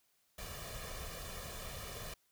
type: noise with comb filter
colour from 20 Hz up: pink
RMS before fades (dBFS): -45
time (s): 0.38-2.14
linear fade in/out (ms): 5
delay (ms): 1.7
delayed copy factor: +0.7
effects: white hiss -75 dBFS RMS until 2.31 s